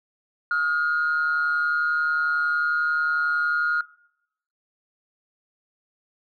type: tone pair together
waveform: sine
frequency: 1273.9 / 1425 Hz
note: D#6 / F6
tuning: +40 / +34 cents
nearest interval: major second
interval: 194 cents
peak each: -27 / -19 dBFS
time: 0.51-3.81 s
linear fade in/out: 2 ms
effects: noise-tail reverb RT60 0.8 s tail -23 dB re dry + tanh soft clip ceiling -16 dBFS